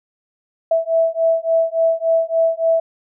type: beating tone pair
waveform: sine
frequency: 655 / 658.5 Hz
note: E5 / E5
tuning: -11 / -2 cents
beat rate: 3.5 Hz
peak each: -17 dBFS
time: 0.71-2.8 s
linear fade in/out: 5 ms
effects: none